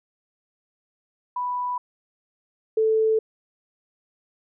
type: tone pair in turn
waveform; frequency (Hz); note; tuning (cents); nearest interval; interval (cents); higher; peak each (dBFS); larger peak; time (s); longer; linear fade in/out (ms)
sine; 987.8 / 440; B5 / A4; 0 / 0; octave + major second; 1400; first; -24 / -17; second; 1.36-1.78 / 2.77-3.19; neither; 5
effects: none